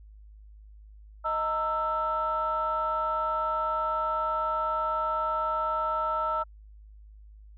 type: tone cluster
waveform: sine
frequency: 626 / 916 / 1324 Hz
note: D#5 / A#5 / E6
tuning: +10 / -31 / +7 cents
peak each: -32 / -31 / -27 dBFS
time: 1.24-6.44 s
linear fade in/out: 20 ms
effects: tanh soft clip ceiling -18 dBFS + added 52 Hz sine -47 dBFS peak until 7.57 s